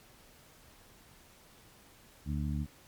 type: harmonic tone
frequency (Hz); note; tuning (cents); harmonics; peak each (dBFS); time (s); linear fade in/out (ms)
73.42; D2; 0; 1 / 2 / 3 / 4; -34 / -35 / -38 / -44; 2.25-2.67; 50
effects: pink hiss -59 dBFS RMS until 2.87 s + MP3 96 kbps